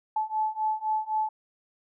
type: beating tone pair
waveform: sine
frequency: 864 / 867.9 Hz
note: A5 / A5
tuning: -32 / -24 cents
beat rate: 3.9 Hz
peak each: -29 / -28 dBFS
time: 0.16-1.29 s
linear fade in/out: 5 ms
effects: none